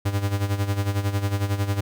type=tone with tremolo; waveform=45% pulse; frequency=100 Hz; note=G2; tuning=35 cents sharp; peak=-19 dBFS; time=0.05-1.81 s; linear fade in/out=10 ms; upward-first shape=sine; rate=11 Hz; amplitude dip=70%; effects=none